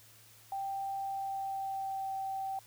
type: tone with pitch glide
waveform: sine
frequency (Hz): 784 to 774.5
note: G5 to G5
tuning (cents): 0 to -21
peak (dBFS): -34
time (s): 0.52-2.59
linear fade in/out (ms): 2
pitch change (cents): -21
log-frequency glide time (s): 0.96-2.13
effects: added 110 Hz sine -64 dBFS peak until 2.66 s + white hiss -59 dBFS RMS until 2.66 s